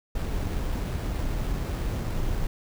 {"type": "noise with sample-and-hold", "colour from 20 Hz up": "brown", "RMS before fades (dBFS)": -28, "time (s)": [0.15, 2.47], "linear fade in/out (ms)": 5, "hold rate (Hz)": 6300, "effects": []}